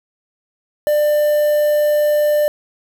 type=tone with quantisation; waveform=triangle; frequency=595 Hz; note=D5; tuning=22 cents sharp; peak=-10 dBFS; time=0.87-2.48 s; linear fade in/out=0 ms; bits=5; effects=none